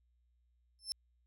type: tone with exponential growth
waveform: 35% pulse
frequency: 5300 Hz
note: E8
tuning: 9 cents sharp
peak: -29 dBFS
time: 0.79-0.92 s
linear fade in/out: 0 ms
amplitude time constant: 28 ms
effects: added 60 Hz sine -70 dBFS peak until 1.26 s